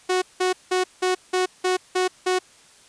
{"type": "tone bursts", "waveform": "sawtooth", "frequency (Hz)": 368.2, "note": "F#4", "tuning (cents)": -8, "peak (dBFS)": -15, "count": 8, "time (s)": [0.09, 2.39], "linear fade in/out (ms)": 10, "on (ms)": 130, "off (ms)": 180, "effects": ["white hiss -52 dBFS RMS until 2.88 s", "resampled to 22050 Hz"]}